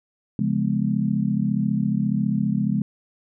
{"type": "chord", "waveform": "sine", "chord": "C# dominant seventh", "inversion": "none", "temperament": "just", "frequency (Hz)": [138.59, 173.24, 207.9, 249.5], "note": ["C#3", "E#3", "G#3", "B3"], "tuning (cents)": [0, -14, 2, 18], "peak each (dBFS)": [-26, -26, -22, -28], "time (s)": [0.39, 2.82], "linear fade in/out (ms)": 2, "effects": []}